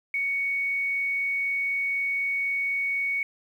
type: tone with quantisation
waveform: sine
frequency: 2229 Hz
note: C#7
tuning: 9 cents sharp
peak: -24 dBFS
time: 0.14-3.23 s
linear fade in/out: 2 ms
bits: 9
effects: none